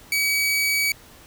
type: tone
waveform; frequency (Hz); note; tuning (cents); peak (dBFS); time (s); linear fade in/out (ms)
sawtooth; 2275; C#7; +44; -16; 0.12-0.92; 2
effects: pink hiss -48 dBFS RMS until 1.26 s